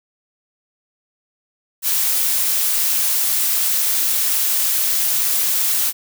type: noise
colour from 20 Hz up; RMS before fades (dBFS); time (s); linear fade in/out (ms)
blue; -18; 1.82-5.93; 50
effects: none